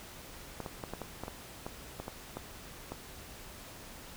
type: clicks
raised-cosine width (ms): 1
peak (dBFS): -24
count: 12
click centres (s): 0.603 / 0.662 / 0.838 / 0.936 / 1.017 / 1.236 / 1.281 / 1.665 / 2 / 2.081 / 2.37 / 2.92
effects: pink hiss -49 dBFS RMS until 4.16 s